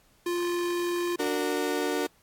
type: tone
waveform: square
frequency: 349.2 Hz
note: F4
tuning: in tune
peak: -27 dBFS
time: 0.26-1.16 s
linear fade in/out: 5 ms
type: chord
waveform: 35% pulse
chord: D augmented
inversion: none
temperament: just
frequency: 293.7 / 367.1 / 458.9 Hz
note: D4 / F#4 / A#4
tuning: 0 / -14 / -27 cents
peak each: -29 dBFS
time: 1.19-2.07 s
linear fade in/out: 10 ms
effects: pink hiss -63 dBFS RMS until 2.22 s + AAC 64 kbps